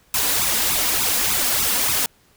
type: noise with flanger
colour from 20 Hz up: white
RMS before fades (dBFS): -20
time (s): 0.14-2.06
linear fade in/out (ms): 2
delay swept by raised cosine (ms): 0.79 to 4.19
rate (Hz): 3.4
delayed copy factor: +0.9
effects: pink hiss -57 dBFS RMS until 2.36 s